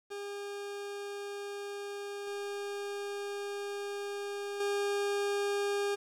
40% pulse tone with level steps, 404.5 Hz, G#4, 46 cents flat, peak -37 / -35 / -29 dBFS, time 0.1-5.96 s, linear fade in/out 20 ms, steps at 2.27 / 4.6 s, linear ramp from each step 5 ms, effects low-pass 10000 Hz 12 dB/octave + 10-bit

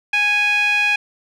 sawtooth tone with band-pass filter, 828 Hz, G#5, 5 cents flat, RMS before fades -17 dBFS, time 0.13-0.96 s, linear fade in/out 5 ms, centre 2300 Hz, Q 6.8, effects none

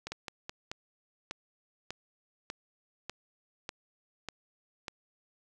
two click trains, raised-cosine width 0.2 ms, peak -20 / -21 dBFS, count 9 / 3, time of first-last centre 0.12-4.882 / 0.07-0.495 s, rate 1.68 / 4.71 Hz, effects none

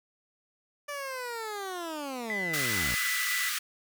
15% pulse linear sweep, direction down, 587.3 to 49 Hz, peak -28 dBFS, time 0.88-2.95 s, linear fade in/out 10 ms
sine tone with pitch glide, 2003 to 1982.3 Hz, B6 to B6, +24 to +6 cents, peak -30 dBFS, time 2.3-3.49 s, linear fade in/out 0 ms, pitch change -18 cents, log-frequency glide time 2.94-3.1 s
pink high-pass noise, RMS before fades -32 dBFS, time 2.53-3.59 s, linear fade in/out 10 ms, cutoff 1200 Hz, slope 96 dB/octave
effects none

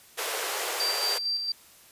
pink high-pass noise, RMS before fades -31 dBFS, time 0.17-1.19 s, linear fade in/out 20 ms, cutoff 400 Hz, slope 48 dB/octave
sine tone with tremolo, 4699 Hz, D8, in tune, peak -25 dBFS, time 0.8-1.52 s, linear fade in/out 2 ms, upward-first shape square, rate 4.4 Hz, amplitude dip 40%
effects white hiss -54 dBFS RMS until 1.91 s + resampled to 32000 Hz

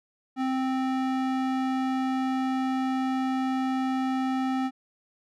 square tone with band-pass filter, 261.6 Hz, C4, in tune, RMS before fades -27 dBFS, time 0.36-4.71 s, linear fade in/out 50 ms, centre 640 Hz, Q 0.51, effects none

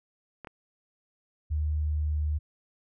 clicks, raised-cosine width 0.5 ms, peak -26 dBFS, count 2, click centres 0.447 / 0.472 s
sine tone with pitch glide, 76 to 75.52 Hz, D#2 to D2, -40 to +49 cents, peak -25 dBFS, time 1.5-2.39 s, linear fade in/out 20 ms, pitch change -11 cents, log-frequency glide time 1.74-2.19 s
effects none

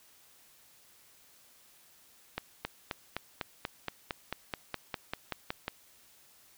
accelerating click train, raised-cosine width 0.3 ms, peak -17 dBFS, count 16, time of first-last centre 2.38-5.681 s, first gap 270 ms, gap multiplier 0.97, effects white hiss -61 dBFS RMS until 6.57 s

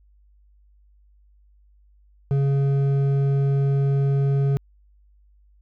sine tone with hard clipping, 138.59 Hz, C#3, in tune, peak -19 dBFS, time 2.31-4.57 s, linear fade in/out 0 ms, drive 7 dB, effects added 50 Hz sine -53 dBFS peak until 5.61 s

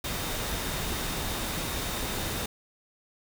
sine tone in noise, 3673 Hz, A#7, 26 cents flat, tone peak -43 dBFS, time 0.04-2.46 s, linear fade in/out 5 ms, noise pink, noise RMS -32 dBFS, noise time 0.04-2.46 s, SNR -14 dB, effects none

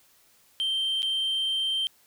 sine tone with dropouts, 3136 Hz, G7, in tune, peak -22 dBFS, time 0.6-1.87 s, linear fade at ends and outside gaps 0 ms, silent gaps 1.021-1.029 s, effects tanh soft clip ceiling -23 dBFS + white hiss -61 dBFS RMS until 2.06 s

